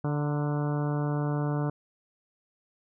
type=harmonic tone with a mistuned harmonic; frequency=146.83 Hz; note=D3; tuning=in tune; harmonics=1 / 2 / 3 / 4 / 5 / 6 / 7 / 8 / 9 / 10; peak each=-27 / -33 / -37 / -39 / -41 / -43 / -44 / -45 / -46 / -47 dBFS; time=0.04-1.7 s; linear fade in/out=5 ms; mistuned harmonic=6; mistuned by=+45 cents; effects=none